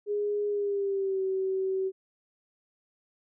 sine tone with pitch glide, 413 to 380.9 Hz, G#4 to G4, -10 to -50 cents, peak -26 dBFS, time 0.06-1.92 s, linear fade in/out 50 ms, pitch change -140 cents, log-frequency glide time 0.48-1.22 s, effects none

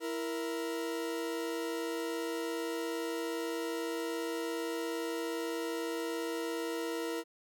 40% pulse tone pair together, 331.5 / 468.5 Hz, E4 / A#4, +10 / +9 cents, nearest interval tritone, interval 599 cents, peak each -36 / -36 dBFS, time 0-7.24 s, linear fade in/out 50 ms, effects none

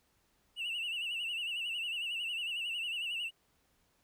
triangle tone with vibrato, 2794 Hz, F7, in tune, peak -32 dBFS, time 0.56-3.31 s, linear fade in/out 50 ms, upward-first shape sine, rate 11 Hz, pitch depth 96 cents each way, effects tanh soft clip ceiling -29 dBFS + pink hiss -73 dBFS RMS until 4.03 s

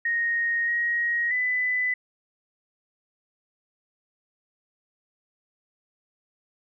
sine tone with pitch steps, 1865 / 1886 / 1999 Hz, A#6 / A#6 / B6, 0 / +20 / +20 cents, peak -22 dBFS, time 0.05-1.94 s, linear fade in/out 5 ms, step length 630 ms, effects none

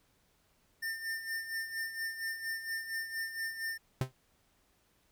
square tone with tremolo, 1803 Hz, A6, 42 cents sharp, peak -34 dBFS, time 0.82-3.78 s, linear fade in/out 10 ms, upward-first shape sine, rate 4.3 Hz, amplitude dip 65%
45% pulse tone with exponential decay, 130 Hz, C3, 11 cents flat, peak -26 dBFS, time 4.01-4.12 s, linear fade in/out 2 ms, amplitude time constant 22 ms
effects pink hiss -71 dBFS RMS until 5.11 s

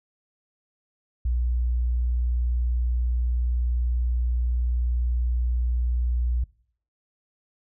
sine tone, 60.4 Hz, B1, 38 cents flat, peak -21 dBFS, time 1.25-6.44 s, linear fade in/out 5 ms, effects noise-tail reverb RT60 0.6 s tail -22 dB re dry

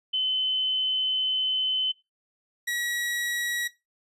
sine / sawtooth tone pair in turn, 3045 / 1918.2 Hz, F#7 / A#6, +49 / +49 cents, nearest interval minor sixth, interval 800 cents, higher first, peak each -23 dBFS, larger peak neither, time 0.13-1.92 / 2.67-3.68 s, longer first, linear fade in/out 10 ms, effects noise-tail reverb RT60 0.2 s tail -17 dB re dry + resampled to 32000 Hz

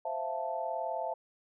sine chord, F major seventh, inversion second, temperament equal, 523.3 / 659.3 / 698.5 / 880 Hz, C5 / E5 / F5 / A5, 0 / 0 / 0 / 0 cents, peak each -40 / -36 / -39 / -37 dBFS, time 0.05-1.14 s, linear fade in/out 5 ms, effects none

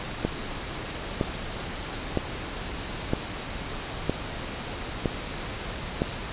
click train, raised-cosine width 2 ms, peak -9 dBFS, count 7, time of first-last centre 0.25-6.019 s, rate 1.04 Hz, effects pink hiss -34 dBFS RMS until 6.32 s + resampled to 8000 Hz

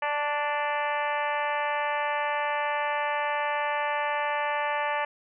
harmonic tone with a mistuned harmonic, 293.7 Hz, D4, in tune, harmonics 2 / 3 / 4 / 5 / 6 / 7 / 8 / 9 / 10, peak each -32 / -29 / -34 / -40 / -33 / -38 / -38 / -41 / -44 dBFS, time 0.02-5.05 s, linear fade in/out 5 ms, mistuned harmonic 4, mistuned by -18 cents, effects none

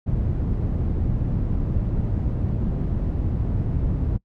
white low-pass noise, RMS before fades -23 dBFS, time 0.06-4.18 s, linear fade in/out 20 ms, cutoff 120 Hz, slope 12 dB/octave, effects noise-tail reverb RT60 0.1 s tail -24 dB re dry

